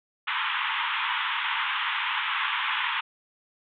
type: band-pass noise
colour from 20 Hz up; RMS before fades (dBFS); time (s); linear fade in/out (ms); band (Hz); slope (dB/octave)
pink; -28; 0.27-3.01; 10; 880 to 3500; 96
effects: none